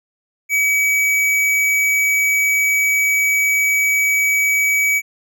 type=tone with hard clipping; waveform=sine; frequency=2277 Hz; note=C#7; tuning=46 cents sharp; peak=-15 dBFS; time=0.49-5.02 s; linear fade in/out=50 ms; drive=14 dB; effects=none